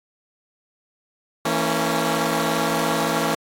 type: chord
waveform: 10% pulse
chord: A# diminished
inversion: second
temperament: equal with one note detuned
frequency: 164.81 / 228.4 / 277.2 Hz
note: E3 / A#3 / C#4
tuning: 0 / -35 / 0 cents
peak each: -16 dBFS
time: 1.45-3.35 s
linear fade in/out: 5 ms
effects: AAC 64 kbps